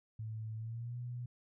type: tone with pitch glide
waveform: sine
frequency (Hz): 110 to 122.05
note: A2 to B2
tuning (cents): 0 to -20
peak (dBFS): -39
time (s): 0.19-1.26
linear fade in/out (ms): 5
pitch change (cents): +180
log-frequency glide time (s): 0.56-0.97
effects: none